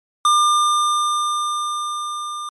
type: tone with level ramp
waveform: square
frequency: 1200 Hz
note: D6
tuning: 37 cents sharp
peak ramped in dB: -12 to -27 dBFS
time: 0.25-2.49 s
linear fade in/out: 2 ms
effects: MP3 48 kbps